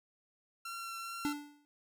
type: tone with vibrato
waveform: sawtooth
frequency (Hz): 1361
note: F6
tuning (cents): -45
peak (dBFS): -37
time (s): 0.65-1.33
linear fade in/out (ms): 5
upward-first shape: triangle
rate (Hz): 2.4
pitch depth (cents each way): 12
type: tone with exponential decay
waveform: square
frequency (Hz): 292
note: D4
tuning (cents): -10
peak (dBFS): -30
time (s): 1.25-1.65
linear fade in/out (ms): 0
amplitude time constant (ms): 85
effects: none